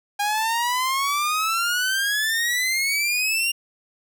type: exponential sweep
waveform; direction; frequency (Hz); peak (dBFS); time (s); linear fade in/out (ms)
sawtooth; up; 810 to 2809; -17; 0.19-3.52; 10
effects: none